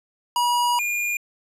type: tone pair in turn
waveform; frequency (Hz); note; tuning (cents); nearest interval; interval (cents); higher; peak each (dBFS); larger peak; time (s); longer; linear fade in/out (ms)
square; 965 / 2420; B5 / D#7; -40 / -49; octave + major third; 1591; second; -19 / -23; first; 0.36-0.79 / 0.79-1.17; first; 2
effects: resampled to 32000 Hz